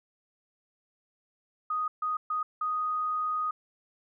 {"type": "tone bursts at uneven times", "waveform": "sine", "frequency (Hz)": 1244.5, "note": "D#6", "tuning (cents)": 0, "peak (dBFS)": -27, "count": 4, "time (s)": [[1.7, 1.88], [2.02, 2.17], [2.3, 2.43], [2.61, 3.51]], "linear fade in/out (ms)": 5, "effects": []}